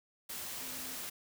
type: tone in noise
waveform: sine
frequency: 257.4 Hz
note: C4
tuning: 28 cents flat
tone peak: -53 dBFS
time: 0.6-0.96 s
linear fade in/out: 10 ms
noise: white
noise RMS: -42 dBFS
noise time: 0.29-1.1 s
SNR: -14 dB
effects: none